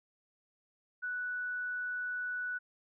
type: tone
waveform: sine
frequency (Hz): 1480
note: F#6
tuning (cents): 0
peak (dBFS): -34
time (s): 1.02-2.59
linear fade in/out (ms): 20
effects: none